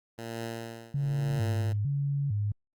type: tone with tremolo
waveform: 10% pulse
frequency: 115 Hz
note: A#2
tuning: 23 cents flat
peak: -25 dBFS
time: 0.18-1.73 s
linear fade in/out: 5 ms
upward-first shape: triangle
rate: 0.98 Hz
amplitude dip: 95%
type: tone with vibrato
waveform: sine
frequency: 120.8 Hz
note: B2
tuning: 38 cents flat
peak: -26 dBFS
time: 0.94-2.52 s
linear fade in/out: 5 ms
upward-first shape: square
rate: 1.1 Hz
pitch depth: 270 cents each way
effects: Opus 48 kbps